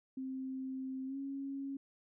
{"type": "tone with pitch glide", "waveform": "sine", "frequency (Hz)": [262.8, 274.6], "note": ["C4", "C#4"], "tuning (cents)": [8, -16], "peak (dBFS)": -38, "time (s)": [0.17, 1.77], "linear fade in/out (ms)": 5, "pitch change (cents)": 76, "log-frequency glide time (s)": [1.06, 1.17], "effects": []}